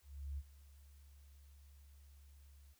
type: tone with ADSR envelope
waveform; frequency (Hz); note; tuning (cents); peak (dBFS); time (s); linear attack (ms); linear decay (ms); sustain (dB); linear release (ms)
sine; 70.2; C#2; +22; -39; 0.02-2.75; 360; 44; -19; 35
effects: white hiss -73 dBFS RMS until 2.79 s